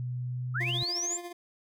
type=tone with pitch glide; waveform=sine; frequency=124.3 to 126.55 Hz; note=B2 to B2; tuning=+12 to +43 cents; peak=-31 dBFS; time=0-0.83 s; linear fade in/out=0 ms; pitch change=+31 cents; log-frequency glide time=0.28-0.67 s
type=linear sweep; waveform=sine; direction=up; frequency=1225 to 7459 Hz; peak=-29 dBFS; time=0.54-1.18 s; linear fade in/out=20 ms
type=tone with tremolo; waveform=25% pulse; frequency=349.2 Hz; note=F4; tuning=in tune; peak=-33 dBFS; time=0.6-1.33 s; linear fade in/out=10 ms; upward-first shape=sine; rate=14 Hz; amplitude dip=55%
effects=none